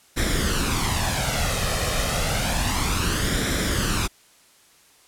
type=noise with flanger; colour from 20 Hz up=pink; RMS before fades=-23 dBFS; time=0.16-4.08 s; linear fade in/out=20 ms; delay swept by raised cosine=0.54 to 1.64 ms; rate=0.3 Hz; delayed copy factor=+0.6; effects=white hiss -55 dBFS RMS until 5.07 s + low-pass 11000 Hz 12 dB/octave